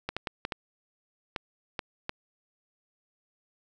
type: clicks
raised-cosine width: 0.3 ms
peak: -15 dBFS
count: 8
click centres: 0.09 / 0.166 / 0.272 / 0.451 / 0.522 / 1.362 / 1.792 / 2.094 s
effects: none